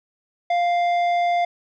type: tone with tanh clipping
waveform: sine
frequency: 698.5 Hz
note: F5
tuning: in tune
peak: -19 dBFS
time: 0.5-1.45 s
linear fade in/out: 5 ms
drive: 10 dB
effects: none